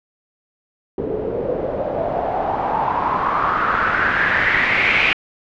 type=noise with low-pass filter sweep; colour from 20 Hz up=white; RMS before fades=-19 dBFS; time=0.98-5.13 s; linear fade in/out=2 ms; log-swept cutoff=400 to 2500 Hz; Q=5; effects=low-pass 4000 Hz 12 dB/octave